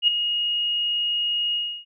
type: tone with ADSR envelope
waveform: sine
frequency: 2871 Hz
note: F7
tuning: 47 cents sharp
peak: -12 dBFS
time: 0.02-1.85 s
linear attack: 57 ms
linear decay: 8 ms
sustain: -9 dB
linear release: 310 ms
effects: none